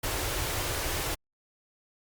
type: band-stop noise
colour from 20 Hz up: pink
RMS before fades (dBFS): -31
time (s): 0.03-1.15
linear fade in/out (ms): 10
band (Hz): 140 to 280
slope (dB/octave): 48
effects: Opus 48 kbps